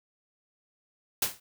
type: noise with exponential decay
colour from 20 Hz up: white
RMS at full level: -22 dBFS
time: 1.22-1.4 s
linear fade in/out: 5 ms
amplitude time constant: 38 ms
effects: none